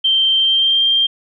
sine tone with pitch glide, 3136 to 3180 Hz, G7 to G7, 0 to +24 cents, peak -11 dBFS, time 0.04-1.07 s, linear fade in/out 10 ms, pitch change +24 cents, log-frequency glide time 0.38-0.82 s, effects none

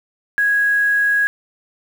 sine tone with quantisation, 1657 Hz, G#6, 4 cents flat, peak -13 dBFS, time 0.38-1.27 s, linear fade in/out 0 ms, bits 6, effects none

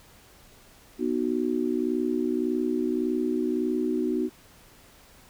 sine chord, B major, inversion none, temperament just, 246.9 / 308.7 / 370.4 Hz, B3 / D#4 / F#4, 0 / -14 / +2 cents, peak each -28 dBFS, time 0.98-4.3 s, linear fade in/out 50 ms, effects pink hiss -54 dBFS RMS until 5.29 s

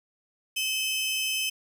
sawtooth tone pair together, 2584 / 3073 Hz, E7 / G7, -35 / -35 cents, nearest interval minor third, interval 300 cents, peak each -26 dBFS, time 0.56-1.5 s, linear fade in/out 10 ms, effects none

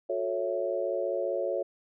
sine chord, F# minor seventh, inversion none, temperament equal with one note detuned, 364.3 / 440 / 554.4 / 659.3 Hz, F#4 / A4 / C#5 / E5, -27 / 0 / 0 / 0 cents, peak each -34 / -35 / -30 / -35 dBFS, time 0.09-1.63 s, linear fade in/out 10 ms, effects none

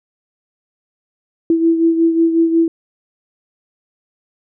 sine beating tone pair, 329.6 / 335.1 Hz, E4 / E4, 0 / +29 cents, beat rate 5.5 Hz, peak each -11 / -19 dBFS, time 1.5-2.68 s, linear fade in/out 2 ms, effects none

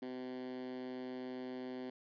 10% pulse tone with high-pass filter, 127.5 Hz, C3, 44 cents flat, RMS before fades -44 dBFS, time 0.02-1.9 s, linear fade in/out 5 ms, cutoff 290 Hz, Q 8.5, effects resampled to 11025 Hz + 12-bit

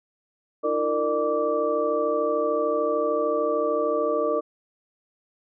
sine tone cluster, 305.6 / 339 / 459.2 / 599 / 1162 Hz, D#4 / E4 / A#4 / D5 / D6, -31 / +49 / -26 / +34 / -19 cents, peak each -32 / -32 / -25 / -25 / -29 dBFS, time 0.63-4.41 s, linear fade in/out 20 ms, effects none

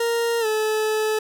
40% pulse tone with pitch glide, 466.2 to 432.5 Hz, A#4 to A4, 0 to -30 cents, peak -19 dBFS, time 0-1.19 s, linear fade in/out 5 ms, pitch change -130 cents, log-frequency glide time 0.4-0.46 s, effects none

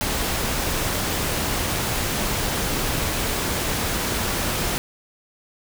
pink noise, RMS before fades -24 dBFS, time 0.01-4.78 s, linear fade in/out 0 ms, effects none

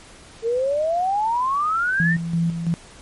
sine exponential sweep, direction up, 444.4 to 1864.7 Hz, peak -18 dBFS, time 0.42-2.17 s, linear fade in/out 50 ms
sine tone with tremolo, 167.8 Hz, E3, 31 cents sharp, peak -17 dBFS, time 2-2.74 s, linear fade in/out 0 ms, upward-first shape square, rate 3 Hz, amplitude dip 55%
effects pink hiss -45 dBFS RMS until 3.01 s + MP3 48 kbps

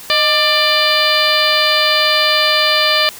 harmonic tone with a mistuned harmonic, 593 Hz, D5, 17 cents sharp, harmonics 1 / 2 / 3 / 4 / 5 / 6 / 7 / 8, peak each -19 / -19 / -19 / -19 / -19 / -19 / -19 / -19 dBFS, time 0.1-3.09 s, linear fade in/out 0 ms, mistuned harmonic 1, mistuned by +72 cents, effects white hiss -34 dBFS RMS until 3.19 s

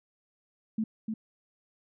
sine tone with echo, 220 Hz, A3, in tune, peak -26 dBFS, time 0.78-0.84 s, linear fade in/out 5 ms, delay 300 ms, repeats 1, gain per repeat -4 dB, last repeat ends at 1.14 s, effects none

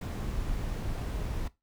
brown noise, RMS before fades -33 dBFS, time 0.01-1.48 s, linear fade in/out 5 ms, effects noise-tail reverb RT60 0.2 s tail -18 dB re dry

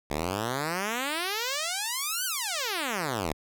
5% pulse exponential two-way sweep, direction up then down, 69.3 to 1568 to 69.3 Hz, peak -17 dBFS, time 0.1-3.33 s, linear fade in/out 5 ms, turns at 2.25 s, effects none

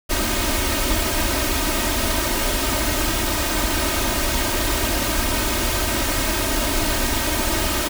pink noise with comb filter, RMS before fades -21 dBFS, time 0.09-7.89 s, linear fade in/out 20 ms, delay 3.2 ms, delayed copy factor +0.9, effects none

